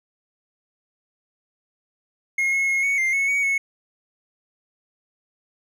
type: tone with pitch steps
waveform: triangle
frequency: 2153 / 2175 / 2161 / 2223 / 2101 / 2198 / 2246 / 2197 Hz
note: C7 / C#7 / C#7 / C#7 / C7 / C#7 / C#7 / C#7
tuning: +49 / -33 / -45 / +4 / +7 / -15 / +22 / -16 cents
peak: -17 dBFS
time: 2.38-3.58 s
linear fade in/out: 5 ms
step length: 150 ms
effects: none